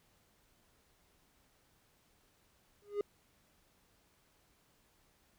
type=tone with exponential growth; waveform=triangle; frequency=410 Hz; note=G#4; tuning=22 cents flat; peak=-26 dBFS; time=2.82-3.01 s; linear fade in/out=2 ms; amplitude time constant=40 ms; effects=pink hiss -71 dBFS RMS until 5.38 s